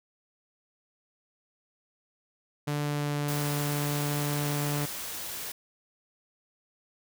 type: tone with pitch glide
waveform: sawtooth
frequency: 146.83 to 145.9 Hz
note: D3 to D3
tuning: 0 to -11 cents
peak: -24 dBFS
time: 2.67-4.86 s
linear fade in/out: 10 ms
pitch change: -11 cents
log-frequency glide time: 2.82-3.14 s
type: noise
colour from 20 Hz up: white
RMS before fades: -37 dBFS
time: 3.28-5.52 s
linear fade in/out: 5 ms
effects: none